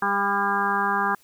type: harmonic tone with a mistuned harmonic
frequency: 199.8 Hz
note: G3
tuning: 33 cents sharp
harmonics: 1 / 2 / 4 / 5 / 6 / 7 / 8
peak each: -32 / -32 / -27 / -27 / -26 / -31 / -27 dBFS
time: 0.02-1.15 s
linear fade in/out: 5 ms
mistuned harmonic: 8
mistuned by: +24 cents
effects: white hiss -58 dBFS RMS until 1.23 s